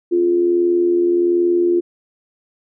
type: tone with amplitude modulation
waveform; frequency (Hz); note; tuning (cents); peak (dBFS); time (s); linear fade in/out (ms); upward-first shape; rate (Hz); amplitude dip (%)
sine; 349.2; F4; 0; -10; 0.11-1.81; 20; sine; 81.3; 50
effects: none